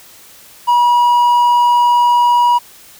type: tone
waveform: triangle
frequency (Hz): 965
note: B5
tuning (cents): -40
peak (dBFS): -6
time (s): 0.67-2.59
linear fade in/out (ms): 20
effects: white hiss -41 dBFS RMS until 2.99 s